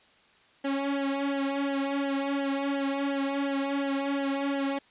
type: tone with flanger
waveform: sawtooth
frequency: 277.2 Hz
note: C#4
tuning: in tune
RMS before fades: -29 dBFS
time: 0.64-4.79 s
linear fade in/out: 10 ms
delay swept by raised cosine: 0.81 to 3.01 ms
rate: 2.8 Hz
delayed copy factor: -0.85
effects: white hiss -60 dBFS RMS until 4.9 s + resampled to 8000 Hz